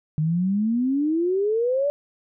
sine exponential sweep, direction up, 150.2 to 587.3 Hz, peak -19 dBFS, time 0.18-1.9 s, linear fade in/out 0 ms, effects none

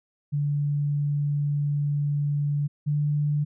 sine tone pair in turn, 145.1 / 147.38 Hz, D3 / D3, -21 / +6 cents, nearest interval unison, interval 27 cents, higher second, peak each -22 / -21 dBFS, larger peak second, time 0.32-2.68 / 2.86-3.45 s, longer first, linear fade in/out 20 ms, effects none

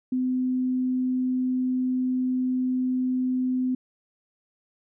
sine tone, 254.9 Hz, C4, 45 cents flat, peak -22 dBFS, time 0.12-3.75 s, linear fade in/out 5 ms, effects none

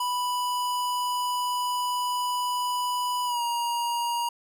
square tone with pitch glide, 987.8 to 947 Hz, B5 to A#5, 0 to +27 cents, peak -26 dBFS, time 0-4.29 s, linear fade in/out 5 ms, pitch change -73 cents, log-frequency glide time 3.25-3.42 s, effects none

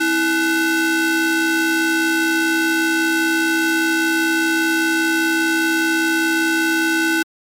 45% pulse ring-modulated tone, 587 Hz, D5, 1 cent flat, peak -12 dBFS, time 0-7.23 s, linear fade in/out 10 ms, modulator 913 Hz, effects MP3 64 kbps

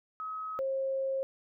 sine tone pair in turn, 1275 / 536.1 Hz, D#6 / C5, +42 / +42 cents, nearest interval octave + minor third, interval 1500 cents, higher first, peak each -35 / -29 dBFS, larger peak second, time 0.2-0.59 / 0.59-1.23 s, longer second, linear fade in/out 0 ms, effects none

